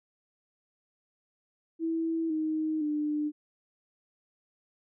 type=tone with pitch steps; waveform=sine; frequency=327 / 312.8 / 299.2 Hz; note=E4 / D#4 / D4; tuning=-14 / +9 / +32 cents; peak=-27 dBFS; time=1.79-3.32 s; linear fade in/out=50 ms; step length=510 ms; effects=none